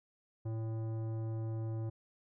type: tone with tanh clipping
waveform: sine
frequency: 111.8 Hz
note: A2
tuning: 28 cents sharp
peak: -37 dBFS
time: 0.45-1.9 s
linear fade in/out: 10 ms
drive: 14 dB
effects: none